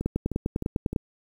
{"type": "two click trains", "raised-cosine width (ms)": 3, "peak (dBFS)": [-12, -17], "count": [10, 4], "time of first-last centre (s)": [[0.06, 0.962], [0.01, 0.93]], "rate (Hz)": [9.98, 3.26], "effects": ["8-bit"]}